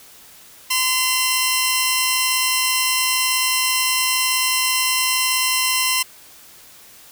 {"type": "tone pair together", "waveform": "10% pulse", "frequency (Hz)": [1026, 2739], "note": ["C6", "F7"], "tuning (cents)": [-34, -34], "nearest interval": "octave + perfect fourth", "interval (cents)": 1700, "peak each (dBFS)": -11, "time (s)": [0.7, 6.03], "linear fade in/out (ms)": 10, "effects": ["white hiss -45 dBFS RMS until 7.11 s"]}